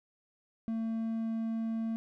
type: tone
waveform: triangle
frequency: 225.2 Hz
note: A3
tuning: 40 cents sharp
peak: -29 dBFS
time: 0.68-1.96 s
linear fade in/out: 0 ms
effects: none